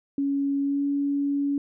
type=tone with pitch glide; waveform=sine; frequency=279.1 to 282.7 Hz; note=C#4 to C#4; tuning=+12 to +34 cents; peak=-22 dBFS; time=0.18-1.58 s; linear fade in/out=2 ms; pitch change=+22 cents; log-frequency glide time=0.61-0.84 s; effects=none